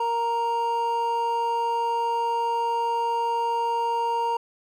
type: tone pair together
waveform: triangle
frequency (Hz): 466.2 / 932.4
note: A#4 / A#5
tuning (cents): 0 / 0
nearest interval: octave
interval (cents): 1200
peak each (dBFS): -28 / -21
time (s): 0-4.37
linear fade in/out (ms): 5
effects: none